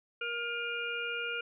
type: harmonic tone with a mistuned harmonic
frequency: 471.1 Hz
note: A#4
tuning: 18 cents sharp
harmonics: 1 / 3 / 5 / 6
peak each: -41 / -36 / -39 / -40 dBFS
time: 0.21-1.41 s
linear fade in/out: 5 ms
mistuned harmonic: 5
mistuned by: +42 cents
effects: none